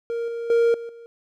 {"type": "tone with level steps", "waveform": "triangle", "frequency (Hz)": 466.2, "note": "A#4", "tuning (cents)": 0, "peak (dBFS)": [-22, -25, -13, -29, -38], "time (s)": [0.1, 1.06], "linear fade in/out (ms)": 0, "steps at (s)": [0.28, 0.5, 0.74, 0.89], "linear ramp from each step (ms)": 2, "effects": []}